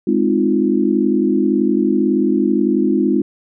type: chord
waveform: sine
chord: F minor seventh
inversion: first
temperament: equal with one note detuned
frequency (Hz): 207.7 / 258.8 / 311.1 / 349.2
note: Ab3 / C4 / Eb4 / F4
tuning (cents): 0 / -19 / 0 / 0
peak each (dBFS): -18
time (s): 0.07-3.22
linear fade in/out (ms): 5
effects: none